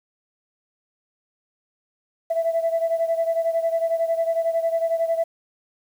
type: beating tone pair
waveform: sine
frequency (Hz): 659.3 / 670.3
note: E5 / E5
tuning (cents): 0 / +29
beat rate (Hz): 11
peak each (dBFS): -20 / -24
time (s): 2.3-5.24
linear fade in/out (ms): 10
effects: tanh soft clip ceiling -14 dBFS + 8-bit